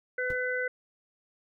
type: harmonic tone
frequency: 502 Hz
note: B4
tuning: 28 cents sharp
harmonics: 1 / 3 / 4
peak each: -32 / -31 / -35 dBFS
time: 0.18-0.68 s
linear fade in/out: 5 ms
type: noise with exponential decay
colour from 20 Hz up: brown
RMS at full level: -33 dBFS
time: 0.3-0.39 s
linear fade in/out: 0 ms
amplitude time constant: 18 ms
effects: none